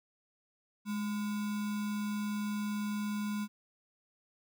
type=tone with sample-and-hold; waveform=sine; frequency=208.7 Hz; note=G#3; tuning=9 cents sharp; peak=-32 dBFS; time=0.85-3.48 s; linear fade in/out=50 ms; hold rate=1225 Hz; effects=none